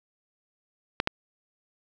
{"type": "clicks", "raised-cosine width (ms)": 0.3, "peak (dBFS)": -7, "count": 2, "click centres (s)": [1.001, 1.074], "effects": []}